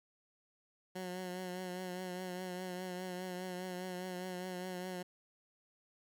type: tone with vibrato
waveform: 15% pulse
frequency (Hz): 182.5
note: F#3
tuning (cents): -24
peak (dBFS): -34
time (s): 0.95-5.03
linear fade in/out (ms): 10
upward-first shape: triangle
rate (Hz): 4.9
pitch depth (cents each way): 41
effects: none